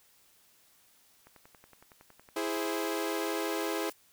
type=click train; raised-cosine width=0.5 ms; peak=-38 dBFS; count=18; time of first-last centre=1.27-2.844 s; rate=10.8 Hz
type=chord; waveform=sawtooth; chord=E augmented; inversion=none; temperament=equal; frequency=329.6 / 415.3 / 523.3 Hz; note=E4 / G#4 / B#4; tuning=0 / 0 / 0 cents; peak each=-30 / -31 / -34 dBFS; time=2.36-3.9 s; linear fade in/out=5 ms
type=noise; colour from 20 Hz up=blue; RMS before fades=-49 dBFS; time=2.49-3.93 s; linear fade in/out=10 ms
effects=white hiss -64 dBFS RMS until 4.12 s